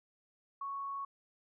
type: tone with frequency modulation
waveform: sine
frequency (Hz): 1108.7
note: C#6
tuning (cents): 0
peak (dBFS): -37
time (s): 0.61-1.05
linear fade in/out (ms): 5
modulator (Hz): 39.5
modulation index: 0.2
effects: none